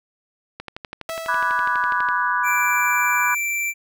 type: click train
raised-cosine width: 0.3 ms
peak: -16 dBFS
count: 19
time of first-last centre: 0.6-2.088 s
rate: 12.1 Hz
type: tone with exponential decay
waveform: sawtooth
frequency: 655 Hz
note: E5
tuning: 11 cents flat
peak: -22 dBFS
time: 1.09-2.7 s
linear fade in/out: 1 ms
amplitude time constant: 350 ms
type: chord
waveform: sine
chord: G# half-diminished seventh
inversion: first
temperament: equal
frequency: 987.8 / 1174.7 / 1480 / 1661.2 Hz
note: B5 / D6 / F#6 / G#6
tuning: 0 / 0 / 0 / 0 cents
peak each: -22 / -25 / -23 / -26 dBFS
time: 1.28-3.35 s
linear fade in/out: 10 ms
type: tone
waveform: square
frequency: 2344 Hz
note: D7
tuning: 4 cents flat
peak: -22 dBFS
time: 2.43-3.74 s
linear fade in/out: 50 ms
effects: none